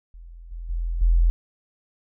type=tone with level steps; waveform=sine; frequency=42.2 Hz; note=E1; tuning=41 cents sharp; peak=-39 / -31 / -23 / -14 dBFS; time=0.14-1.3 s; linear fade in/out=0 ms; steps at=0.51 / 0.69 / 1.01 s; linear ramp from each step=10 ms; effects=none